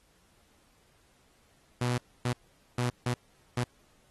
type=tone bursts at uneven times; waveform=sawtooth; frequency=122.7 Hz; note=B2; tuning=11 cents flat; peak=-23 dBFS; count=5; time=1.81-1.98 / 2.25-2.33 / 2.78-2.9 / 3.06-3.14 / 3.57-3.64 s; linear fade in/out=5 ms; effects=pink hiss -66 dBFS RMS until 4.1 s + AAC 32 kbps